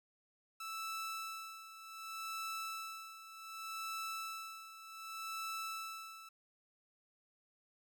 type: tone with tremolo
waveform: sawtooth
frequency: 1318.5 Hz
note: E6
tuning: in tune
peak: -36 dBFS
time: 0.6-6.29 s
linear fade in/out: 5 ms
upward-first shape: sine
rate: 0.66 Hz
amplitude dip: 75%
effects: none